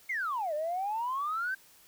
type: exponential two-way sweep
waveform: sine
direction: down then up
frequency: 2217 to 587.3 to 1585 Hz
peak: -29 dBFS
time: 0.09-1.55 s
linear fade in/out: 10 ms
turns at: 0.54 s
effects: tanh soft clip ceiling -25 dBFS + white hiss -59 dBFS RMS until 1.87 s